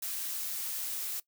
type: noise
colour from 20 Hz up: blue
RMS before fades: -36 dBFS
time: 0.02-1.2 s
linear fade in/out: 5 ms
effects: noise-tail reverb RT60 0.1 s tail -20 dB re dry